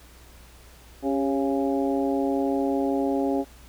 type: harmonic tone with a mistuned harmonic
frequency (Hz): 137.9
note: C#3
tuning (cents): -9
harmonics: 2 / 3 / 4 / 5 / 6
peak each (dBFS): -24 / -28 / -30 / -32 / -34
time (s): 1.02-3.45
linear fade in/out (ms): 50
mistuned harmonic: 3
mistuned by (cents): -54
effects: added 60 Hz sine -49 dBFS peak until 3.68 s + pink hiss -52 dBFS RMS until 3.68 s